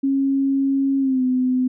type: tone with pitch glide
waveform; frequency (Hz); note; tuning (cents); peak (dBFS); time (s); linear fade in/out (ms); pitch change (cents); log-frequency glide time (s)
sine; 272.8 to 254.5; C#4 to C4; -28 to -48; -16; 0.03-1.68; 10; -120; 0.99-1.23
effects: none